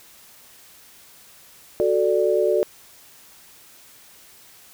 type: chord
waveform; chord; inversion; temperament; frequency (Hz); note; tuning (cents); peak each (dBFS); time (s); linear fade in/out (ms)
sine; D major; first; equal; 370 / 440 / 587.3; F#4 / A4 / D5; 0 / 0 / 0; -21; 1.8-2.63; 0
effects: white hiss -49 dBFS RMS until 4.73 s